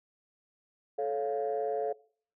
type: chord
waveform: sine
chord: A augmented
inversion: none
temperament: equal with one note detuned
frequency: 435.7 / 554.4 / 698.5 Hz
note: A4 / C#5 / E#5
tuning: -17 / 0 / 0 cents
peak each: -31 / -34 / -33 dBFS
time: 0.98-1.93 s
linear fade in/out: 10 ms
effects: noise-tail reverb RT60 0.5 s tail -22 dB re dry + tanh soft clip ceiling -22 dBFS